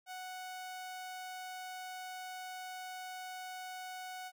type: tone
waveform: sawtooth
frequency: 740 Hz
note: F#5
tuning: in tune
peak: -39 dBFS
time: 0.06-4.32 s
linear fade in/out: 50 ms
effects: none